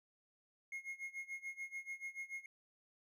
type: tone with tremolo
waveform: triangle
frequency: 2153 Hz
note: C7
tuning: 49 cents sharp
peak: -39 dBFS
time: 0.72-2.46 s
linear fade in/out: 2 ms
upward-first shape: sine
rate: 6.9 Hz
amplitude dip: 90%
effects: none